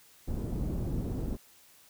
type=low-pass noise; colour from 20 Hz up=pink; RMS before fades=-33 dBFS; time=0.27-1.37 s; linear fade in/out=20 ms; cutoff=310 Hz; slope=12 dB/octave; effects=white hiss -59 dBFS RMS until 1.89 s